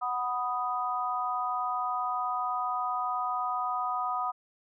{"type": "chord", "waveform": "sine", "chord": "B major", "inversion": "second", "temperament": "equal", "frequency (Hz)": [740, 987.8, 1244.5], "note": ["F#5", "B5", "D#6"], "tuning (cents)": [0, 0, 0], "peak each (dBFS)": [-33, -34, -31], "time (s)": [0.01, 4.32], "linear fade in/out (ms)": 20, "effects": []}